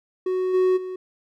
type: tone with level steps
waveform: triangle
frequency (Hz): 370.4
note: F#4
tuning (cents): +2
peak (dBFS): -19 / -14 / -27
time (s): 0.26-0.96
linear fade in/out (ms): 5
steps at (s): 0.53 / 0.76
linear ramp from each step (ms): 20
effects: none

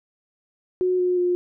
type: tone with pitch steps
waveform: sine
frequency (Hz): 365.8 / 361 / 356.2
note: F#4 / F#4 / F4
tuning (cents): -20 / -43 / +34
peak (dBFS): -18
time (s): 0.81-1.35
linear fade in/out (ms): 0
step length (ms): 180
effects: none

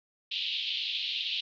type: band-pass noise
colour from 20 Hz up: pink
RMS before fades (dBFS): -33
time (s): 0.31-1.41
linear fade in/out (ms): 10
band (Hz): 2800 to 4000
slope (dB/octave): 48
effects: none

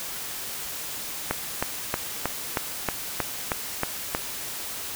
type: click train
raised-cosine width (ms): 0.5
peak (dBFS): -8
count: 10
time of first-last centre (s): 1.31-4.149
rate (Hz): 3.17
effects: white hiss -34 dBFS RMS until 4.95 s

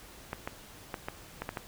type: clicks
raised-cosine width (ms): 0.5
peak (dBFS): -19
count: 7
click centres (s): 0.331 / 0.475 / 0.942 / 1.085 / 1.42 / 1.491 / 1.572
effects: pink hiss -51 dBFS RMS until 1.67 s

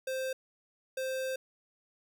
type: tone bursts at uneven times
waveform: square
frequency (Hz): 523.3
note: C5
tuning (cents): 0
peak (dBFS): -33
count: 2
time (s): 0.07-0.33 / 0.97-1.36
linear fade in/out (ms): 5
effects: none

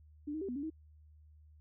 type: tone with pitch steps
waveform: sine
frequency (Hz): 294.4 / 313.3 / 390.1 / 246.2 / 283.4 / 317.1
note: D4 / D#4 / G4 / B3 / C#4 / D#4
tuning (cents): +4 / +12 / -8 / -5 / +38 / +33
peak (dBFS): -36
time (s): 0.27-0.702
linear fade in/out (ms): 10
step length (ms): 72
effects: added 76 Hz sine -57 dBFS peak until 1.6 s

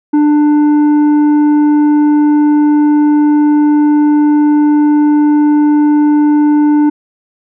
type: tone with tanh clipping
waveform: sine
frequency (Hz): 297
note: D4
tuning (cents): +20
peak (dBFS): -7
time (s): 0.13-6.9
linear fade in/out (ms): 10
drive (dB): 7
effects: none

